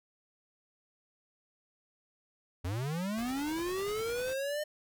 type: linear sweep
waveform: square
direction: up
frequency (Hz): 82.41 to 610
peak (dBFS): -33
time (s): 2.64-4.64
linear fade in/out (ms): 10
type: noise with tremolo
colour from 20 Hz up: pink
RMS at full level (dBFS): -45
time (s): 3.17-4.34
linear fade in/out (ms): 10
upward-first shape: triangle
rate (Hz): 10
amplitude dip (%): 50
effects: none